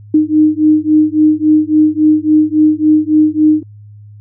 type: beating tone pair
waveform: sine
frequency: 305.6 / 309.2 Hz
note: D#4 / D#4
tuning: -31 / -11 cents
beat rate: 3.6 Hz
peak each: -10 dBFS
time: 0.14-3.63 s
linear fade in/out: 5 ms
effects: added 104 Hz sine -33 dBFS peak until 4.2 s